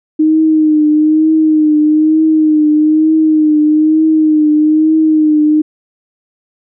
sine tone with vibrato, 309.3 Hz, D#4, 10 cents flat, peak -6 dBFS, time 0.19-5.62 s, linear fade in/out 10 ms, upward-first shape triangle, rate 1.1 Hz, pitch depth 45 cents each way, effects none

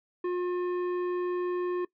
triangle tone with tanh clipping, 357.4 Hz, F4, 40 cents sharp, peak -29 dBFS, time 0.24-1.85 s, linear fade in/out 5 ms, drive 15 dB, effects noise-tail reverb RT60 0.1 s tail -21 dB re dry

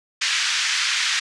pink band-pass noise, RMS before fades -22 dBFS, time 0.21-1.2 s, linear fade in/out 10 ms, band 1600 to 6400 Hz, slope 24 dB/octave, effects resampled to 24000 Hz

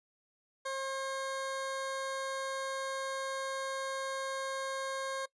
20% pulse tone, 536 Hz, C5, 42 cents sharp, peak -30 dBFS, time 0.65-5.26 s, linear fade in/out 10 ms, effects noise-tail reverb RT60 0.1 s tail -21 dB re dry + resampled to 22050 Hz

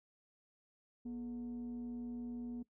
sine tone with frequency modulation, 241.3 Hz, B3, 40 cents flat, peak -39 dBFS, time 1.05-2.63 s, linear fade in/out 10 ms, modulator 188 Hz, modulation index 0.29, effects noise-tail reverb RT60 0.1 s tail -20 dB re dry + tanh soft clip ceiling -38 dBFS

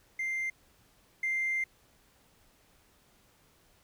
triangle tone pair in turn, 2093 / 2093 Hz, C7 / C7, 0 / 0 cents, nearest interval unison, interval 0 cents, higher neither, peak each -28 / -25 dBFS, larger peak second, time 0.19-0.5 / 1.23-1.64 s, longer second, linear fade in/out 5 ms, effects tanh soft clip ceiling -25 dBFS + pink hiss -65 dBFS RMS until 3.83 s

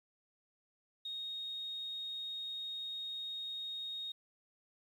sine tone, 3729 Hz, A#7, in tune, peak -39 dBFS, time 1.05-4.12 s, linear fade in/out 5 ms, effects 11-bit

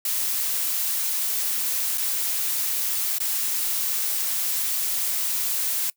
blue noise with dropouts, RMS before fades -25 dBFS, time 0.05-5.9 s, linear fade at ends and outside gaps 2 ms, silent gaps 1.976-1.98 / 3.184-3.202 s, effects noise-tail reverb RT60 0.1 s tail -22 dB re dry

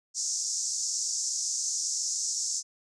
pink band-pass noise, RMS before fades -31 dBFS, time 0.14-2.63 s, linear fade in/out 50 ms, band 5500 to 7500 Hz, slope 48 dB/octave, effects none

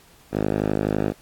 5% pulse tone with band-pass filter, 51.91 Hz, G#1, in tune, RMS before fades -23 dBFS, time 0.31-1.14 s, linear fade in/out 50 ms, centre 270 Hz, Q 0.57, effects pink hiss -53 dBFS RMS until 1.21 s + AAC 64 kbps

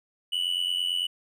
triangle tone with amplitude modulation, 2960 Hz, F#7, in tune, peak -20 dBFS, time 0.32-1.07 s, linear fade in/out 10 ms, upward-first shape sine, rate 89 Hz, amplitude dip 80%, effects none

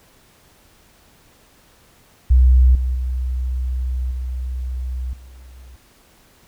sine tone with level steps, 63.2 Hz, B1, 41 cents sharp, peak -8 / -17 / -19 / -22 / -38 dBFS, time 2.3-5.76 s, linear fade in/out 10 ms, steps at 2.75 / 2.95 / 4.11 / 5.13 s, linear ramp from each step 2 ms, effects pink hiss -53 dBFS RMS until 6.47 s

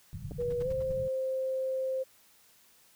white low-pass noise, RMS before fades -41 dBFS, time 0.13-1.08 s, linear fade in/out 0 ms, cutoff 170 Hz, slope 48 dB/octave
clicks, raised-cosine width 2 ms, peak -30 dBFS, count 2, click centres 0.311 / 0.318 s
sine tone with pitch glide, 483.8 to 524.5 Hz, B4 to C5, -36 to +4 cents, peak -29 dBFS, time 0.38-2.04 s, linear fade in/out 20 ms, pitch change +140 cents, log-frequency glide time 0.62-0.69 s
brown noise bursts, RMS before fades -41 dBFS, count 6, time 0.4-0.928 s, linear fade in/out 5 ms, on 28 ms, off 72 ms
effects white hiss -62 dBFS RMS until 2.95 s

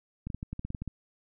clicks, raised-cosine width 5 ms, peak -23 dBFS, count 11, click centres 0.27 / 0.302 / 0.346 / 0.429 / 0.53 / 0.594 / 0.65 / 0.704 / 0.748 / 0.82 / 0.877 s, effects none

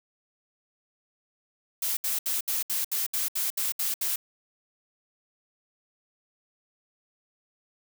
blue noise bursts, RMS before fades -28 dBFS, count 11, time 1.82-4.16 s, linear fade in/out 5 ms, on 150 ms, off 69 ms, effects none

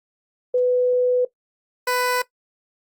sine / 15% pulse tone pair in turn, 497.7 / 497.7 Hz, B4 / B4, +13 / +13 cents, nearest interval unison, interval 0 cents, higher neither, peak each -15 / -13 dBFS, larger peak second, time 0.54-1.25 / 1.87-2.22 s, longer first, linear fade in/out 5 ms, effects noise-tail reverb RT60 0.1 s tail -17 dB re dry + Opus 32 kbps

